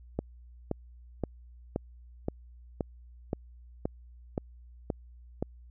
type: click train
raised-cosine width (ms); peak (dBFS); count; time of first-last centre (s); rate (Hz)
2; -16; 11; 0.19-5.426; 1.91
effects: added 60 Hz sine -49 dBFS peak until 5.7 s